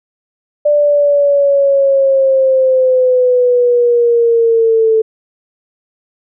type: linear sweep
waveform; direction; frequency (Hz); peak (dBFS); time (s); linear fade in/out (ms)
sine; down; 591 to 440; -7; 0.65-5.02; 10
effects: none